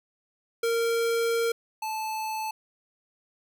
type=tone pair in turn; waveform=square; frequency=462.3 / 872.7 Hz; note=A#4 / A5; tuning=-14 / -14 cents; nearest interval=major seventh; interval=1100 cents; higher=second; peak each=-24 / -30 dBFS; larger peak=first; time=0.63-1.52 / 1.82-2.51 s; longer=first; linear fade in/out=5 ms; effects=none